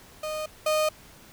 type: tone pair in turn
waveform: 35% pulse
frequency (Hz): 617 / 617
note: D#5 / D#5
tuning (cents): -15 / -15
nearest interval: unison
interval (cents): 0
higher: neither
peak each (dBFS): -28 / -20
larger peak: second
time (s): 0.23-0.46 / 0.66-0.89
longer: neither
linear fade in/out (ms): 5
effects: pink hiss -51 dBFS RMS until 1.32 s